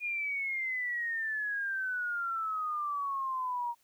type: exponential sweep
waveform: sine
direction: down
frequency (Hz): 2452 to 939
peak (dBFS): -31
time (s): 0-3.75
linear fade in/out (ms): 50
effects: white hiss -70 dBFS RMS until 3.83 s